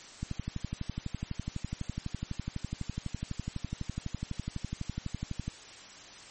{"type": "click train", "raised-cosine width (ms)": 5, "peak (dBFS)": -21, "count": 64, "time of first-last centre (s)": [0.23, 5.48], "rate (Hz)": 12, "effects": ["white hiss -49 dBFS RMS until 6.3 s", "MP3 32 kbps"]}